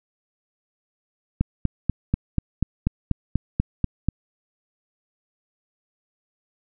click train, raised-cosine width 5 ms, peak -7 dBFS, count 12, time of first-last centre 1.41-4.086 s, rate 4.11 Hz, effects none

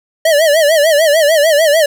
square tone with vibrato, 615 Hz, D#5, 20 cents flat, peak -8 dBFS, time 0.25-1.86 s, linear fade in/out 5 ms, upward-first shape sine, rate 6.7 Hz, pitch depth 130 cents each way, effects none

